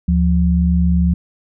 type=tone pair together; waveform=sine; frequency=73.9 / 175.76 Hz; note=D2 / F3; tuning=+11 / +11 cents; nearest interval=octave + minor third; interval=1500 cents; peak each=-14 dBFS; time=0.08-1.14 s; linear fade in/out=5 ms; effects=none